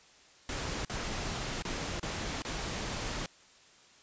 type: noise with dropouts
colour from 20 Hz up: pink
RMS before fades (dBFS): -36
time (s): 0.49-3.26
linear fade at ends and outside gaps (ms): 1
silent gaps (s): 0.849-0.897 / 1.623-1.651 / 1.997-2.029 / 2.421-2.449
effects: white hiss -59 dBFS RMS until 4.02 s + resampled to 16000 Hz